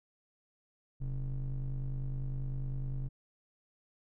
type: ring-modulated tone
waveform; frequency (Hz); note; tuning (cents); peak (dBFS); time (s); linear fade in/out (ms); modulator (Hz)
triangle; 77.78; D#2; 0; -28; 1-3.09; 20; 52.8
effects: none